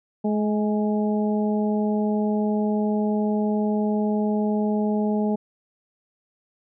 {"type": "harmonic tone with a mistuned harmonic", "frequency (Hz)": 211.5, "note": "G#3", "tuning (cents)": 32, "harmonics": [1, 2, 3, 4], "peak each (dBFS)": [-21, -27, -31, -33], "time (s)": [0.24, 5.36], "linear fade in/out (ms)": 10, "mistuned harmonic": 4, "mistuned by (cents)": -24, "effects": []}